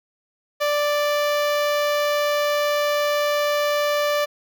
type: tone with notch filter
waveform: sawtooth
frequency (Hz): 587.3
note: D5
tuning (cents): 0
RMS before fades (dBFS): -21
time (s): 0.6-4.26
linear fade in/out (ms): 20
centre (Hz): 8700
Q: 1.1
effects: none